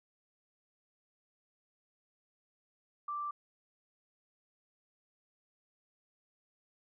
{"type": "tone", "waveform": "sine", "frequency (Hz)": 1174.7, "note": "D6", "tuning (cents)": 0, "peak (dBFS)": -35, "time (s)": [3.08, 3.31], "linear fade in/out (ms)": 5, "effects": []}